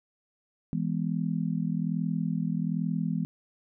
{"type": "chord", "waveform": "sine", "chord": "E major", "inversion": "none", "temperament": "just", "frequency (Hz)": [164.81, 206, 247.2], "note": ["E3", "G#3", "B3"], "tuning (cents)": [0, -14, 2], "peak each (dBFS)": [-29, -31, -33], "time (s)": [0.73, 3.25], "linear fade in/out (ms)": 0, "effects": []}